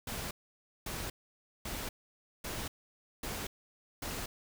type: noise bursts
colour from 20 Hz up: pink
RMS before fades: -39 dBFS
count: 6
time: 0.07-4.26 s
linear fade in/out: 5 ms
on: 240 ms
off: 550 ms
effects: none